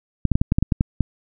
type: clicks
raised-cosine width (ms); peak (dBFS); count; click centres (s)
5; -4; 10; 0.253 / 0.317 / 0.355 / 0.415 / 0.521 / 0.585 / 0.626 / 0.722 / 0.809 / 1.007
effects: none